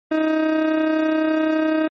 30% pulse tone with amplitude modulation, 314.2 Hz, D#4, 17 cents sharp, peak -12 dBFS, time 0.11-1.88 s, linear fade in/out 10 ms, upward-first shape sine, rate 31.8 Hz, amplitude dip 40%, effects low-pass 2000 Hz 12 dB/octave + MP3 32 kbps

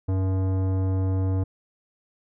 sine tone with tanh clipping, 94.6 Hz, F#2, 39 cents sharp, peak -23 dBFS, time 0.08-1.44 s, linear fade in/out 10 ms, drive 16 dB, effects none

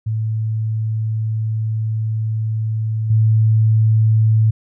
sine tone with level steps, 110 Hz, A2, in tune, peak -17 / -10 dBFS, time 0.06-4.51 s, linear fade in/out 10 ms, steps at 3.1 s, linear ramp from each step 5 ms, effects none

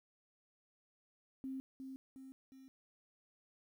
sine tone with echo, 265.2 Hz, C4, 23 cents sharp, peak -40 dBFS, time 1.44-1.6 s, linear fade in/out 0 ms, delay 360 ms, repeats 3, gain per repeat -5 dB, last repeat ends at 2.68 s, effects 12-bit

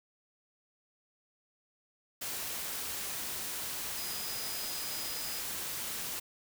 sine tone in noise, 4978 Hz, D#8, in tune, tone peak -43 dBFS, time 3.97-5.4 s, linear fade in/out 10 ms, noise white, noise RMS -38 dBFS, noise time 2.21-6.2 s, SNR -8 dB, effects none

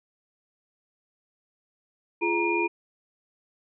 sine tone cluster, 343.3 / 421.1 / 940 / 2422 Hz, F4 / G#4 / A#5 / D#7, -30 / +24 / +14 / -47 cents, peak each -26 / -31 / -29 / -27 dBFS, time 2.21-2.68 s, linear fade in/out 20 ms, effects none

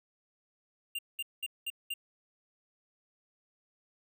square tone bursts, 2794 Hz, F7, in tune, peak -34 dBFS, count 5, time 0.95-1.94 s, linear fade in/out 5 ms, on 38 ms, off 200 ms, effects none

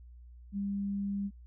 sine tone, 199.7 Hz, G3, 32 cents sharp, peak -31 dBFS, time 0.52-1.31 s, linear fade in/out 50 ms, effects added 60 Hz sine -49 dBFS peak until 1.46 s

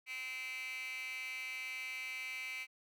15% pulse tone with high-pass filter, 258.2 Hz, C4, 23 cents flat, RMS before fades -43 dBFS, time 0.06-2.67 s, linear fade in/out 50 ms, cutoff 2200 Hz, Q 9.3, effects none

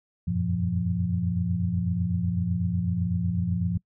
sine tone cluster, 87.3 / 95.3 / 117.1 / 174.2 Hz, F2 / G2 / A#2 / F3, 0 / -48 / +8 / -4 cents, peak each -32 / -29 / -32 / -26 dBFS, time 0.27-3.78 s, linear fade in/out 10 ms, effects noise-tail reverb RT60 0.1 s tail -24 dB re dry

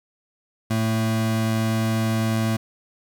square tone pair together, 111.2 / 223 Hz, A2 / A3, +19 / +23 cents, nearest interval octave, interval 1204 cents, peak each -23 / -24 dBFS, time 0.7-2.57 s, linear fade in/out 10 ms, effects 10-bit

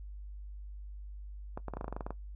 clicks, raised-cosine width 1 ms, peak -24 dBFS, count 12, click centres 1.575 / 1.683 / 1.737 / 1.77 / 1.811 / 1.844 / 1.881 / 1.926 / 1.965 / 2.008 / 2.065 / 2.106 s, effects noise-tail reverb RT60 0.1 s tail -17 dB re dry + added 50 Hz sine -42 dBFS peak until 2.35 s

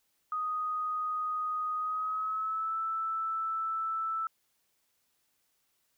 sine tone with pitch glide, 1246 to 1320.1 Hz, D#6 to E6, +2 to +2 cents, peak -30 dBFS, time 0.32-4.27 s, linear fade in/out 2 ms, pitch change +100 cents, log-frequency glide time 1.77-2.78 s, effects white hiss -75 dBFS RMS until 5.97 s

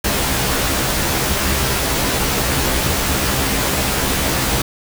pink noise with comb filter, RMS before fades -18 dBFS, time 0.04-4.62 s, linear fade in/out 5 ms, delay 15 ms, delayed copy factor +0.8, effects none

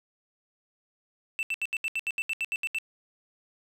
triangle tone bursts, 2664 Hz, E7, 18 cents sharp, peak -25 dBFS, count 13, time 1.39-2.785 s, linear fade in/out 0 ms, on 39 ms, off 74 ms, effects none

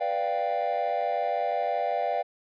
triangle chord, G dominant seventh, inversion first, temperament equal, 493.9 / 587.3 / 698.5 / 784 Hz, B4 / D5 / F5 / G5, 0 / 0 / 0 / 0 cents, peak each -31 / -28 / -26 / -28 dBFS, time 0-2.23 s, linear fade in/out 20 ms, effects tanh soft clip ceiling -17 dBFS + resampled to 11025 Hz

